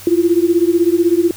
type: beating tone pair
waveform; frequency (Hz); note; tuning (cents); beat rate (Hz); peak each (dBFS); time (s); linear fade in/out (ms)
sine; 335.1 / 351.1; E4 / F4; +29 / +9; 16; -13 / -13; 0.07-1.31; 2
effects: added 95 Hz sine -40 dBFS peak until 1.36 s + white hiss -36 dBFS RMS until 1.36 s